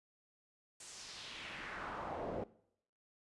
brown noise with band-pass filter sweep, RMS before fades -45 dBFS, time 0.8-2.44 s, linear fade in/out 5 ms, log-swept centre 8500 to 470 Hz, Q 1.9, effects noise-tail reverb RT60 0.7 s tail -20 dB re dry + resampled to 24000 Hz

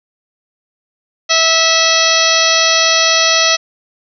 harmonic tone with a mistuned harmonic, 652 Hz, E5, 19 cents flat, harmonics 1 / 2 / 3 / 4 / 5 / 6 / 7 / 8 / 9, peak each -18 / -18 / -18 / -18 / -18 / -18 / -18 / -18 / -18 dBFS, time 1.29-3.57 s, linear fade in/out 20 ms, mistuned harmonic 7, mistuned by -74 cents, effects none

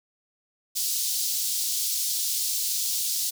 pink high-pass noise, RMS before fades -27 dBFS, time 0.75-3.31 s, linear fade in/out 20 ms, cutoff 4300 Hz, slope 24 dB/octave, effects none

